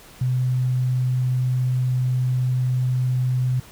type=tone; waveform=sine; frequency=126.9 Hz; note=B2; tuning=47 cents sharp; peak=-18 dBFS; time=0.21-3.6 s; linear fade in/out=5 ms; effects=pink hiss -46 dBFS RMS until 3.71 s